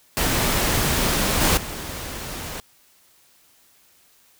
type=noise with level steps; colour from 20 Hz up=pink; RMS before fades=-21 / -18 / -32 dBFS; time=0.17-2.6 s; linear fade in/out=0 ms; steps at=1.41 / 1.57 s; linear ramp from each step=5 ms; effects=white hiss -57 dBFS RMS until 4.39 s